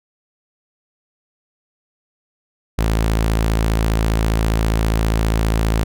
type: tone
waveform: sawtooth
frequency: 54.9 Hz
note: A1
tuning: 3 cents flat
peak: -11 dBFS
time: 2.78-5.84 s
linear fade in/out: 10 ms
effects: none